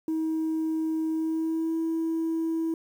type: tone with pitch glide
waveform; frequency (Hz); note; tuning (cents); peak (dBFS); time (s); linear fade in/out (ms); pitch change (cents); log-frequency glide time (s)
sine; 318.6 to 326; D#4 to E4; +41 to -19; -23; 0.08-2.74; 2; +40; 1.1-1.78
effects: tanh soft clip ceiling -23 dBFS + 9-bit